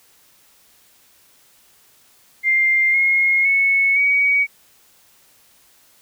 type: tone with pitch steps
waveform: sine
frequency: 2102 / 2152 / 2204 / 2257 Hz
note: C7 / C7 / C#7 / C#7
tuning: +7 / +48 / -11 / +31 cents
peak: -13 dBFS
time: 2.43-4.47 s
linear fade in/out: 50 ms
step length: 510 ms
effects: white hiss -54 dBFS RMS until 6.01 s